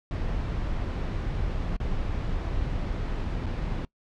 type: noise with dropouts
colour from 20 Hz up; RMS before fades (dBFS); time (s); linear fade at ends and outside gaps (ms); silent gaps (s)
brown; -29; 0.11-3.85; 1; 1.766-1.801 / 3.46-3.465
effects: noise-tail reverb RT60 0.1 s tail -22 dB re dry + low-pass 4000 Hz 12 dB/octave